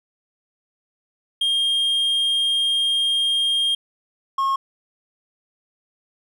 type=tone pair in turn; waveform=triangle; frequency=3220 / 1083.9 Hz; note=G7 / C#6; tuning=+46 / -39 cents; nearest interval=octave + perfect fifth; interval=1885 cents; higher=first; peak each=-16 dBFS; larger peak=neither; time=1.41-3.75 / 4.38-4.56 s; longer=first; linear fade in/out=5 ms; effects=none